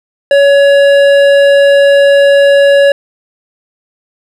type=tone with hard clipping; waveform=triangle; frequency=562 Hz; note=C#5; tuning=24 cents sharp; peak=-5 dBFS; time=0.31-2.92 s; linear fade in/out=2 ms; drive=15 dB; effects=none